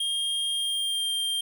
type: tone with pitch glide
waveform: square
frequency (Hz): 3225 to 3184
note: G7 to G7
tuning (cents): +48 to +26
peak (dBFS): -26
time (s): 0-1.41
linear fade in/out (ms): 5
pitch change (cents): -22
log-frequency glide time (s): 0.5-1.11
effects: none